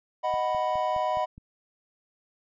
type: chord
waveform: triangle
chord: B major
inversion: first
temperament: equal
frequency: 622.3 / 740 / 987.8 Hz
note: D#5 / F#5 / B5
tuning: 0 / 0 / 0 cents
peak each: -27 dBFS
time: 0.23-1.26 s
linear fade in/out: 20 ms
type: click train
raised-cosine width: 5 ms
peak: -33 dBFS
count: 6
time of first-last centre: 0.34-1.38 s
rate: 4.81 Hz
effects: resampled to 16000 Hz